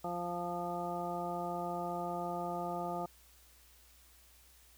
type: harmonic tone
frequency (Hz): 174.6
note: F3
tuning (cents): 0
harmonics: 1 / 2 / 3 / 4 / 5 / 7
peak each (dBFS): -43 / -43 / -44 / -39 / -43 / -45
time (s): 0.04-3.06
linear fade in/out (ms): 5
effects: added 60 Hz sine -64 dBFS peak until 4.77 s + white hiss -63 dBFS RMS until 4.77 s